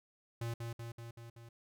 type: tone with echo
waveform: square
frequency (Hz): 116.54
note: A#2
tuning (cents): 0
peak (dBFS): -37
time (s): 0.41-0.54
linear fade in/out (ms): 5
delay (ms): 190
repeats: 5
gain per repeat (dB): -3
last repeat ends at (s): 1.49
effects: none